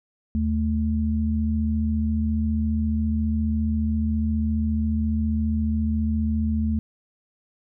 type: tone pair together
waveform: sine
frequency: 77.82 / 218.9 Hz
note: D#2 / A3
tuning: +1 / -9 cents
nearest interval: octave + tritone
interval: 1790 cents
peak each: -23 dBFS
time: 0.35-6.79 s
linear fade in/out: 0 ms
effects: none